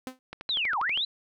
sawtooth tone with exponential decay, 257.6 Hz, C4, 27 cents flat, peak -27 dBFS, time 0.07-0.19 s, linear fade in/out 0 ms, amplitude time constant 25 ms
click train, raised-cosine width 0.3 ms, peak -22 dBFS, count 9, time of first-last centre 0.33-0.975 s, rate 12.4 Hz
sine linear two-way sweep, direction down then up, 4100 to 757 to 4100 Hz, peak -25 dBFS, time 0.49-1.05 s, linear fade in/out 5 ms, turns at 0.79 s
effects none

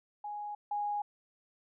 sine tone pair in turn, 830.6 / 825.8 Hz, G#5 / G#5, 0 / -10 cents, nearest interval unison, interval 10 cents, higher first, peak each -37 / -31 dBFS, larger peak second, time 0.24-0.55 / 0.71-1.02 s, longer neither, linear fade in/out 5 ms, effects none

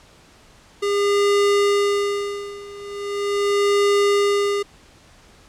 square tone with tremolo, 405.1 Hz, G#4, 43 cents flat, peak -15 dBFS, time 0.82-4.63 s, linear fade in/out 10 ms, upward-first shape sine, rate 0.4 Hz, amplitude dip 90%, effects pink hiss -50 dBFS RMS until 5.48 s + low-pass 8000 Hz 12 dB/octave

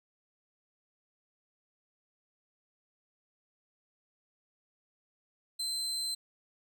35% pulse tone, 4088 Hz, C8, 41 cents flat, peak -31 dBFS, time 5.59-6.15 s, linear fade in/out 10 ms, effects none

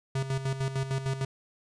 square tone with tremolo, 134.2 Hz, C3, 44 cents sharp, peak -27 dBFS, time 0.15-1.25 s, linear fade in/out 5 ms, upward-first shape square, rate 6.6 Hz, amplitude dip 65%, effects resampled to 22050 Hz

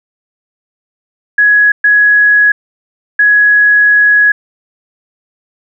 sine tone bursts at uneven times, 1675 Hz, G#6, 14 cents sharp, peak -4 dBFS, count 3, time 1.38-1.72 / 1.84-2.52 / 3.19-4.32 s, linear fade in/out 5 ms, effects none

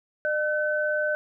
sine tone pair together, 603.7 / 1520 Hz, D5 / F#6, +48 / +46 cents, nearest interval octave + major third, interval 1598 cents, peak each -25 / -26 dBFS, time 0.25-1.15 s, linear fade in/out 0 ms, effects none

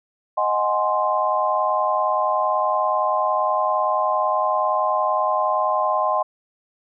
sine chord, Ab dominant seventh, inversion second, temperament equal, 622.3 / 740 / 830.6 / 1046.5 Hz, Eb5 / Gb5 / Ab5 / C6, 0 / 0 / 0 / 0 cents, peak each -23 / -25 / -25 / -21 dBFS, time 0.37-6.23 s, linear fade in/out 10 ms, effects none

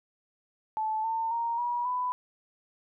sine tone with pitch steps, 871 / 900.7 / 931.4 / 963.1 / 995.9 Hz, A5 / A5 / A#5 / B5 / B5, -18 / +40 / -2 / -44 / +14 cents, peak -27 dBFS, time 0.77-2.12 s, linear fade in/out 0 ms, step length 270 ms, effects none

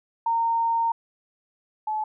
sine tone pair in turn, 920 / 861 Hz, A#5 / A5, -23 / -38 cents, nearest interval minor second, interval 115 cents, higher first, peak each -20 / -24 dBFS, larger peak first, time 0.26-0.92 / 1.87-2.04 s, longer first, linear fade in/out 5 ms, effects none

